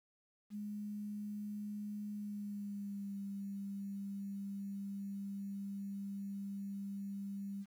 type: tone with pitch glide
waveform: sine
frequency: 207.7 to 198.66 Hz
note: G#3 to G3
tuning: 0 to +23 cents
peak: -40 dBFS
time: 0.5-7.66 s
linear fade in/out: 50 ms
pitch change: -77 cents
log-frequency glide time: 2.12-3.16 s
effects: 11-bit